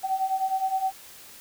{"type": "beating tone pair", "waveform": "sine", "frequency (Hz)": [757, 766.7], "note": ["F#5", "G5"], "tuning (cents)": [39, -39], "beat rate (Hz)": 9.7, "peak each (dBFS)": [-29, -25], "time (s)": [0.03, 0.92], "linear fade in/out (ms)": 20, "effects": ["white hiss -47 dBFS RMS until 1.4 s"]}